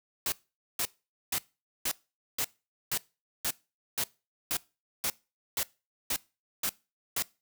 white noise bursts, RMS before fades -30 dBFS, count 14, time 0.26-7.224 s, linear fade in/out 2 ms, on 61 ms, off 470 ms, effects noise-tail reverb RT60 0.3 s tail -22 dB re dry

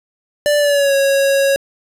square tone with pitch glide, 587.3 to 551.1 Hz, D5 to C#5, 0 to -10 cents, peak -12 dBFS, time 0.46-1.56 s, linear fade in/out 0 ms, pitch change -110 cents, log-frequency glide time 0.58-0.94 s, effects resampled to 32000 Hz + 7-bit

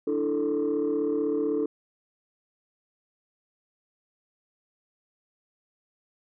sine chord, D suspended second, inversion none, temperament equal, 293.7 / 329.6 / 440 Hz, D4 / E4 / A4, 0 / 0 / 0 cents, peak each -27 / -29 / -25 dBFS, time 0.07-1.66 s, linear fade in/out 5 ms, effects tanh soft clip ceiling -19 dBFS

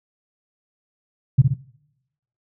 sine tone with echo, 132.5 Hz, C3, 22 cents sharp, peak -7 dBFS, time 1.38-1.42 s, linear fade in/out 10 ms, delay 61 ms, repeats 2, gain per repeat -5 dB, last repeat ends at 1.542 s, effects noise-tail reverb RT60 0.9 s tail -23 dB re dry

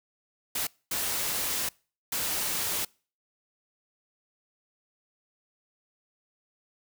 white noise bursts at uneven times, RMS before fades -30 dBFS, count 3, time 0.55-0.67 / 0.91-1.69 / 2.12-2.85 s, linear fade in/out 5 ms, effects noise-tail reverb RT60 0.4 s tail -26 dB re dry

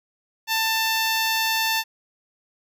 10% pulse tone, 890 Hz, A5, 20 cents sharp, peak -12 dBFS, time 0.47-1.84 s, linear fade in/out 50 ms, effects none

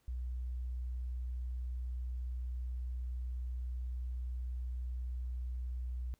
sine tone, 61.74 Hz, B1, in tune, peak -36 dBFS, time 0.08-6.14 s, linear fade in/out 0 ms, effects pink hiss -75 dBFS RMS until 6.19 s

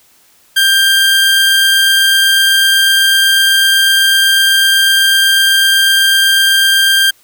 45% pulse tone pair together, 1582 / 3192 Hz, G6 / G7, +15 / +31 cents, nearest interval octave, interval 1216 cents, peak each -10 dBFS, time 0.56-7.11 s, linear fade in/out 10 ms, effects white hiss -49 dBFS RMS until 7.23 s

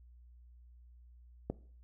click, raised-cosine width 2 ms, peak -21 dBFS, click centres 1.5 s, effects noise-tail reverb RT60 0.5 s tail -19 dB re dry + added 60 Hz sine -55 dBFS peak until 1.83 s

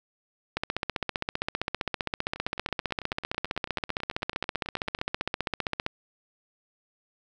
two click trains, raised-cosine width 0.3 ms, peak -11 / -23 dBFS, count 82 / 25, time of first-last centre 0.57-5.864 / 2.36-4.989 s, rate 15.3 / 9.13 Hz, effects none

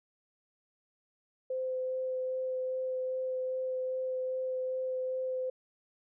sine tone with vibrato, 515 Hz, C5, 28 cents flat, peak -31 dBFS, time 1.5-5.5 s, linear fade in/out 5 ms, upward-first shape sine, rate 2.5 Hz, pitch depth 8 cents each way, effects none

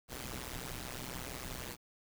pink noise with amplitude modulation, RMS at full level -39 dBFS, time 0.08-1.77 s, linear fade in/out 50 ms, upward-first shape sine, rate 126 Hz, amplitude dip 100%, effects none

